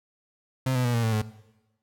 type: tone with pitch steps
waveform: 35% pulse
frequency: 130.81 / 125.84 / 121.07 / 116.47 / 112.05 / 107.8 Hz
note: C3 / B2 / B2 / A#2 / A2 / A2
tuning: 0 / +33 / -34 / -1 / +32 / -35 cents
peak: -21 dBFS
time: 0.66-1.218 s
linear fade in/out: 5 ms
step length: 93 ms
effects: noise-tail reverb RT60 1.0 s tail -18 dB re dry